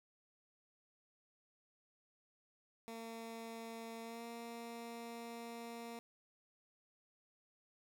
15% pulse tone with pitch glide, 227.9 to 233.2 Hz, A#3 to A#3, -39 to +1 cents, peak -40 dBFS, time 2.88-5.99 s, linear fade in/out 0 ms, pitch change +40 cents, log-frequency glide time 4.02-4.24 s, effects none

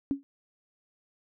sine tone with exponential decay, 277.2 Hz, C#4, in tune, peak -21 dBFS, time 0.11-0.23 s, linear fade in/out 0 ms, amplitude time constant 26 ms, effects none

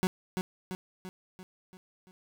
30% pulse tone with echo, 185 Hz, F#3, in tune, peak -22 dBFS, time 0.03-0.07 s, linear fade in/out 0 ms, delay 340 ms, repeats 6, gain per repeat -5 dB, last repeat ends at 2.11 s, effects none

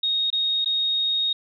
sine tone with dropouts, 3733 Hz, A#7, 2 cents sharp, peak -20 dBFS, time 0.03-1.33 s, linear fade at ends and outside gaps 5 ms, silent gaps 0.303-0.327 / 0.647-0.658 s, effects none

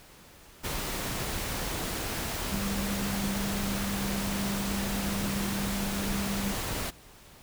sine tone in noise, 198.6 Hz, G3, 23 cents sharp, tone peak -31 dBFS, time 2.51-6.53 s, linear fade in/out 20 ms, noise pink, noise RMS -33 dBFS, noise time 0.63-6.91 s, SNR -1 dB, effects pink hiss -53 dBFS RMS until 7.42 s

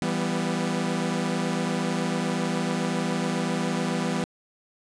sawtooth chord, E minor, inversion none, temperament equal with one note detuned, 167.02 / 196 / 246.9 Hz, E3 / G3 / B3, +23 / 0 / 0 cents, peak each -25 dBFS, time 0.02-4.24 s, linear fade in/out 0 ms, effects resampled to 22050 Hz

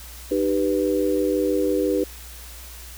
sine chord, Eb augmented, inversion none, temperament equal with one note detuned, 306 / 392 / 493.9 Hz, Eb4 / G4 / B4, -29 / 0 / 0 cents, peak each -23 dBFS, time 0.31-2.04 s, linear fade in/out 5 ms, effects added 60 Hz sine -40 dBFS peak until 2.97 s + white hiss -42 dBFS RMS until 2.97 s

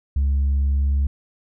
sine tone with pitch glide, 69.3 to 69.7 Hz, C#2 to C#2, 0 to +10 cents, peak -14 dBFS, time 0.16-1.07 s, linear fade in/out 5 ms, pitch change +10 cents, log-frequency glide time 0.61-0.9 s, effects tanh soft clip ceiling -15 dBFS

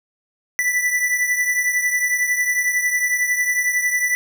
square beating tone pair, 1975.5 / 1986.5 Hz, B6 / B6, 0 / +10 cents, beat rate 11 Hz, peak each -19 / -25 dBFS, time 0.59-4.15 s, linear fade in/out 0 ms, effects none

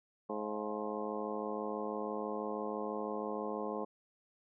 harmonic tone with a mistuned harmonic, 106.1 Hz, G#2, 38 cents sharp, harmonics 2 / 3 / 4 / 5 / 6 / 7 / 8 / 9 / 10, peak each -43 / -45 / -41 / -42 / -49 / -46 / -46 / -51 / -45 dBFS, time 0.29-3.85 s, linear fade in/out 10 ms, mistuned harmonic 7, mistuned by -78 cents, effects none

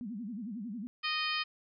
sine tone with vibrato, 220 Hz, A3, in tune, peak -37 dBFS, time 0.01-0.87 s, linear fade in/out 0 ms, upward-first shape sine, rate 11 Hz, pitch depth 230 cents each way
harmonic tone, 619 Hz, D#5, 9 cents flat, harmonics 2 / 3 / 4 / 5 / 6 / 7 / 8, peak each -37 / -39 / -36 / -37 / -45 / -41 / -40 dBFS, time 1.03-1.44 s, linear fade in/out 20 ms
effects none

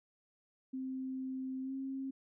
sine tone with pitch glide, 261.6 to 267.9 Hz, C4 to C4, 0 to +41 cents, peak -37 dBFS, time 0.73-2.11 s, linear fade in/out 10 ms, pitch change +41 cents, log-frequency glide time 1.62-1.73 s, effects none

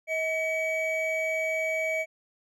triangle tone pair together, 638 / 2274 Hz, D#5 / C#7, +43 / +44 cents, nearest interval octave + minor seventh, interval 2201 cents, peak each -27 dBFS, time 0.07-2.06 s, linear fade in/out 50 ms, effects none

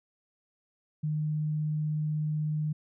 sine tone, 152.7 Hz, D#3, 32 cents flat, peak -27 dBFS, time 1.03-2.73 s, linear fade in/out 10 ms, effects none

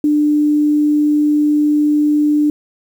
sine tone, 297.7 Hz, D4, 24 cents sharp, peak -10 dBFS, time 0.04-2.5 s, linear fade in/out 2 ms, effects 7-bit

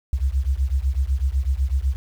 sine beating tone pair, 63.3 / 71.3 Hz, B1 / C#2, +43 / +49 cents, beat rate 8 Hz, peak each -21 / -22 dBFS, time 0.13-1.96 s, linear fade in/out 0 ms, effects 8-bit

